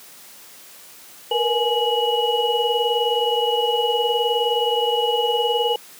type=tone cluster; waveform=sine; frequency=464.5 / 483.8 / 840 / 2919 Hz; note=A#4 / B4 / G#5 / F#7; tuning=-6 / -36 / +19 / -24 cents; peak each=-23 dBFS; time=1.31-5.76 s; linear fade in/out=5 ms; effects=white hiss -44 dBFS RMS until 5.99 s + high-pass 150 Hz 12 dB/octave